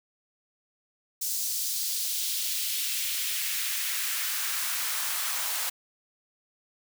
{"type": "noise with high-pass filter sweep", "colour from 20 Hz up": "white", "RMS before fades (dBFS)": -30, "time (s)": [1.21, 5.7], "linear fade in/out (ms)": 10, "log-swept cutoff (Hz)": [5800, 840], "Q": 1.3, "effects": []}